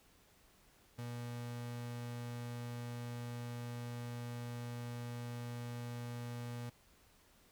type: tone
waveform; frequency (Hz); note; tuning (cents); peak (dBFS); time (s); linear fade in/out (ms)
35% pulse; 120; B2; -49; -40; 0.98-6.7; 10
effects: pink hiss -67 dBFS RMS until 7.51 s